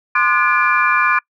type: tone cluster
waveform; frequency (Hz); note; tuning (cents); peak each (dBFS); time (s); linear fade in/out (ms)
sine; 1044 / 1206 / 1455 / 1712 / 2378; C6 / D6 / F#6 / A6 / D7; -4 / +46 / -29 / -48 / +21; -18; 0.15-1.19; 5
effects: noise-tail reverb RT60 0.1 s tail -26 dB re dry + tanh soft clip ceiling 0 dBFS